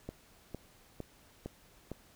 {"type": "click train", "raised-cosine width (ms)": 2, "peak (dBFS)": -26, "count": 5, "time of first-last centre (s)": [0.09, 1.916], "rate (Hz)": 2.19, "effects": ["pink hiss -62 dBFS RMS until 2.15 s"]}